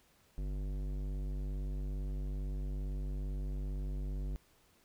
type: tone with tanh clipping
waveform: sine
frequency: 48.85 Hz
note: G1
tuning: 5 cents flat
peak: -37 dBFS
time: 0.38-4.36 s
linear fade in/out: 0 ms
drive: 16 dB
effects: pink hiss -68 dBFS RMS until 4.84 s